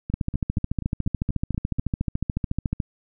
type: two click trains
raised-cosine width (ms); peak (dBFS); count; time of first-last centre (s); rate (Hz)
5; -11 / -17; 38 / 8; 0.14-2.802 / 0.1-1.787; 13.9 / 4.15
effects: none